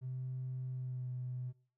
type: tone with pitch glide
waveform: triangle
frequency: 128.7 to 125.83 Hz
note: C3 to B2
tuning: -28 to +33 cents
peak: -34 dBFS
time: 0.01-1.53 s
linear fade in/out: 50 ms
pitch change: -39 cents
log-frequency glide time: 0.71-1.09 s
effects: noise-tail reverb RT60 0.4 s tail -22 dB re dry + tanh soft clip ceiling -36 dBFS